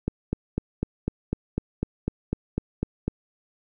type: click train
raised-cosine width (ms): 3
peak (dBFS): -11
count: 13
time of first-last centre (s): 0.08-3.08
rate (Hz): 4
effects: none